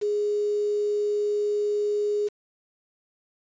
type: tone with quantisation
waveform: sine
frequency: 415.3 Hz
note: G#4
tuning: in tune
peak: -22 dBFS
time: 0.01-2.29 s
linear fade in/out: 20 ms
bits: 7
effects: resampled to 16000 Hz